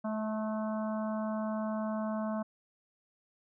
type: harmonic tone with a mistuned harmonic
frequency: 216.4 Hz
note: A3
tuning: 29 cents flat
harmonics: 1 / 3 / 4 / 5 / 6 / 7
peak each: -33 / -37 / -45 / -43 / -49 / -51 dBFS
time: 0.04-2.43 s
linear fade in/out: 10 ms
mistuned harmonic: 4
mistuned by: +21 cents
effects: none